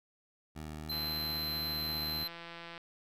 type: tone with vibrato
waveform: 15% pulse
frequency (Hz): 76.9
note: D#2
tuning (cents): -20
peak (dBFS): -35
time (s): 0.55-2.25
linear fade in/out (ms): 20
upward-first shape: sine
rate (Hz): 3.9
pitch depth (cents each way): 11
type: tone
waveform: square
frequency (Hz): 4089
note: C8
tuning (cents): -41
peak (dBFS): -35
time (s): 0.89-2.28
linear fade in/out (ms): 10
type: click train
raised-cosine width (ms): 0.3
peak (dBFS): -30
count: 315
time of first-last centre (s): 0.92-2.778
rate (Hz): 169
effects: none

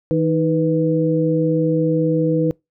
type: tone cluster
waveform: sine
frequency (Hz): 159.8 / 314.4 / 492.6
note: D#3 / D#4 / B4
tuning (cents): +47 / +18 / -5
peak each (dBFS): -19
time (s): 0.11-2.51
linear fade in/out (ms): 0
effects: noise-tail reverb RT60 0.2 s tail -25 dB re dry

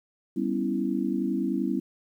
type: chord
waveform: sine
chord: C# half-diminished seventh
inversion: second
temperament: equal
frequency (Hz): 196 / 246.9 / 277.2 / 329.6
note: G3 / B3 / C#4 / E4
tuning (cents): 0 / 0 / 0 / 0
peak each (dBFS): -30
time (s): 0.36-1.8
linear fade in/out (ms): 10
effects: 10-bit

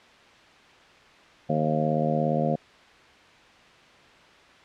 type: harmonic tone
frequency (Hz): 77.2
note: D#2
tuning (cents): -13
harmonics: 2 / 3 / 4 / 5 / 6 / 7 / 8 / 9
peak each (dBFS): -27 / -28 / -36 / -36 / -34 / -28 / -36 / -29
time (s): 1.49-2.56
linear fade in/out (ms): 10
effects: white hiss -52 dBFS RMS until 4.64 s + low-pass 3000 Hz 12 dB/octave

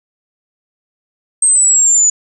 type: linear sweep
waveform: sine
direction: down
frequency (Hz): 8372 to 6890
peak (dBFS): -7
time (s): 1.42-2.1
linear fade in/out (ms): 5
effects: none

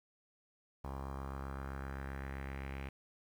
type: tone with low-pass filter sweep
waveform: sawtooth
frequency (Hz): 67.7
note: C#2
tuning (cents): -40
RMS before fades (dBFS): -43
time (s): 0.84-2.89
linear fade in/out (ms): 5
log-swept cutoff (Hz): 1000 to 2400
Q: 3.2
effects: 10-bit

